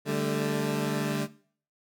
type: chord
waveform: 20% pulse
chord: D suspended fourth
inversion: none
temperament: equal with one note detuned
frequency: 146.83 / 198.28 / 220 Hz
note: D3 / G3 / A3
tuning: 0 / +20 / 0 cents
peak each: -25 / -28 / -27 dBFS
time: 0.05-1.28 s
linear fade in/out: 50 ms
effects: noise-tail reverb RT60 0.5 s tail -19 dB re dry